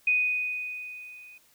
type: tone with level ramp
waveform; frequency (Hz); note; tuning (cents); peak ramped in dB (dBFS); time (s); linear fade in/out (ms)
sine; 2489; D#7; 0; -19 to -47; 0.07-1.38; 5
effects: white hiss -62 dBFS RMS until 1.54 s